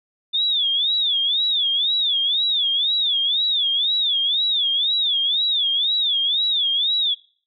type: tone with vibrato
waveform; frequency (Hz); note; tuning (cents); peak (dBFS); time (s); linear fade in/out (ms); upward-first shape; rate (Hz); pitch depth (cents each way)
sine; 3538; A7; +9; -17; 0.33-7.15; 20; sine; 2; 170
effects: noise-tail reverb RT60 0.5 s tail -24 dB re dry